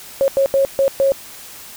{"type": "tone bursts at uneven times", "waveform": "sine", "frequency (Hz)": 546, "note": "C#5", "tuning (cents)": -26, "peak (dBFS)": -11, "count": 5, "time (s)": [[0.21, 0.28], [0.37, 0.46], [0.54, 0.65], [0.79, 0.88], [1, 1.12]], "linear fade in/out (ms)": 0, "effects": ["white hiss -37 dBFS RMS until 1.76 s"]}